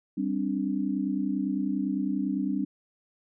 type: chord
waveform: sine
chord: G suspended fourth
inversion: none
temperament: equal with one note detuned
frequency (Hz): 196 / 263.7 / 293.7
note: G3 / C4 / D4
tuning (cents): 0 / +14 / 0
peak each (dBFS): -30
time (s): 0.17-2.65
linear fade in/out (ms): 10
effects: none